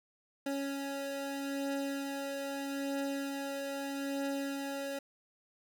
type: beating tone pair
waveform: 25% pulse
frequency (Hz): 277.2 / 277.99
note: C#4 / C#4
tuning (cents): 0 / +5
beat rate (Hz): 0.79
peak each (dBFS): -32 / -39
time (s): 0.46-4.99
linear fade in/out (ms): 5
effects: none